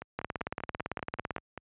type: two click trains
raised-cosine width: 0.5 ms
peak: -17 / -24 dBFS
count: 22 / 9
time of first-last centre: 0.19-1.363 / 0.02-1.576 s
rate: 17.9 / 5.14 Hz
effects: high-pass 60 Hz 12 dB/octave + resampled to 8000 Hz